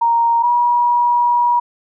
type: tone pair in turn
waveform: sine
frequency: 932.3 / 961.8 Hz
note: A#5 / B5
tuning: 0 / -46 cents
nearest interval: minor second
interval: 54 cents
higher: second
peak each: -11 dBFS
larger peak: neither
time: 0.01-0.43 / 0.43-1.6 s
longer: second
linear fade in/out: 10 ms
effects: none